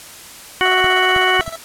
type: harmonic tone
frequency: 370.5 Hz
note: F#4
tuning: 2 cents sharp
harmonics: 1 / 2 / 3 / 4 / 5 / 6 / 8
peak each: -20 / -20 / -20 / -20 / -20 / -20 / -20 dBFS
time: 0.61-1.41 s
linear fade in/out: 0 ms
type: tone with tremolo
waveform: 25% pulse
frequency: 659.3 Hz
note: E5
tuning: in tune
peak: -22 dBFS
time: 0.65-1.57 s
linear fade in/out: 5 ms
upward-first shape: square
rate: 16 Hz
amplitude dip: 70%
type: clicks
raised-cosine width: 5 ms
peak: -17 dBFS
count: 4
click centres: 0.844 / 1.163 / 1.396 / 1.479 s
effects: white hiss -37 dBFS RMS until 1.64 s + low-pass 12000 Hz 12 dB/octave